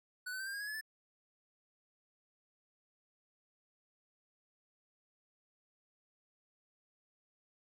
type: tone with pitch steps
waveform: square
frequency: 1484 / 1519.6 / 1556 / 1593.3 / 1631.5 / 1670.6 / 1710.6 / 1751.6 Hz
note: F#6 / F#6 / G6 / G6 / G#6 / G#6 / A6 / A6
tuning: +5 / +46 / -13 / +28 / -31 / +10 / -49 / -8 cents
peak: -40 dBFS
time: 0.26-0.812 s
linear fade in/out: 10 ms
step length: 69 ms
effects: none